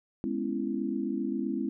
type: chord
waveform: sine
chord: C# minor seventh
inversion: second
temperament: just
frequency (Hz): 207.9 / 249.5 / 277.2 / 332.6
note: G#3 / B3 / C#4 / E4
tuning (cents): +2 / +18 / 0 / +16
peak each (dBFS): -34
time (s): 0.24-1.69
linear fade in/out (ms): 0
effects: none